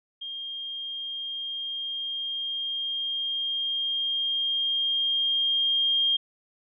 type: tone with level ramp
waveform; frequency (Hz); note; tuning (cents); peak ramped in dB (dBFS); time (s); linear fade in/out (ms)
sine; 3217; G7; +44; -33 to -20; 0.21-6.17; 10
effects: none